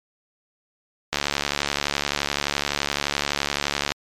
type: click train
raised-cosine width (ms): 0.2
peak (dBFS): -4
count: 201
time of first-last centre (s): 1.13-3.919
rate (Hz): 71.7
effects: MP3 96 kbps